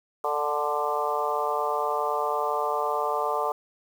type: harmonic tone with a mistuned harmonic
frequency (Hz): 147.9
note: D3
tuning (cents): +13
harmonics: 3 / 4 / 5 / 6 / 7 / 8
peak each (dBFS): -31 / -31 / -31 / -31 / -31 / -31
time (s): 0.24-3.52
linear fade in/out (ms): 2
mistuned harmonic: 6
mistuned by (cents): -19
effects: 8-bit